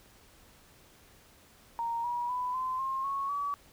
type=tone with pitch steps; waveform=sine; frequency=930 / 962.2 / 995.6 / 1030.1 / 1065.8 / 1102.8 / 1141 Hz; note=A#5 / B5 / B5 / C6 / C6 / C#6 / C#6; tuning=-4 / -45 / +14 / -27 / +32 / -9 / +50 cents; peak=-30 dBFS; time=1.79-3.54 s; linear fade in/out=0 ms; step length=250 ms; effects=pink hiss -59 dBFS RMS until 3.72 s